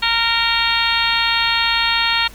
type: harmonic tone with a mistuned harmonic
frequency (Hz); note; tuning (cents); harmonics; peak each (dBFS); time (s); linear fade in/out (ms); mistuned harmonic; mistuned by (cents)
462.6; A#4; -13; 2 / 3 / 4 / 5 / 6 / 7 / 8 / 9; -23 / -23 / -23 / -23 / -23 / -23 / -23 / -23; 0.02-2.28; 10; 9; +55
effects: added 50 Hz sine -38 dBFS peak until 2.34 s + pink hiss -42 dBFS RMS until 2.34 s